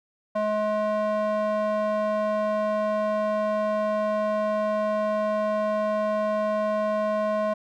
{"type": "tone with band-pass filter", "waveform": "square", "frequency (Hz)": 212.3, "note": "G#3", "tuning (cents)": 38, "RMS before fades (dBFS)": -25, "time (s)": [0.35, 7.54], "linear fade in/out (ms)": 10, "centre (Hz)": 780, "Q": 4.3, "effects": []}